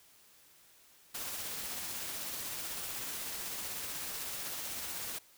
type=noise with tremolo; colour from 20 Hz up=white; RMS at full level=-39 dBFS; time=1.14-5.19 s; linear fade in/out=10 ms; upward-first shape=triangle; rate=16 Hz; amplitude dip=25%; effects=white hiss -62 dBFS RMS until 5.37 s